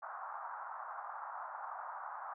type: band-pass noise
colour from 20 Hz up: pink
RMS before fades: -45 dBFS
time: 0.02-2.34 s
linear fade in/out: 10 ms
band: 740 to 1400 Hz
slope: 48 dB/octave
effects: none